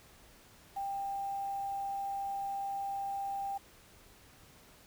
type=tone with quantisation; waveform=sine; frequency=792 Hz; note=G5; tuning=18 cents sharp; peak=-34 dBFS; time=0.76-3.58 s; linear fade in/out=10 ms; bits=9; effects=pink hiss -59 dBFS RMS until 4.86 s